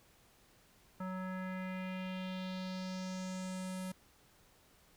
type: tone with low-pass filter sweep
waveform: square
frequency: 186 Hz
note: F#3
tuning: 9 cents sharp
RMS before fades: -41 dBFS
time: 1-3.92 s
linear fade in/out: 5 ms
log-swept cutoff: 1300 to 11000 Hz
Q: 2.6
effects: pink hiss -66 dBFS RMS until 4.96 s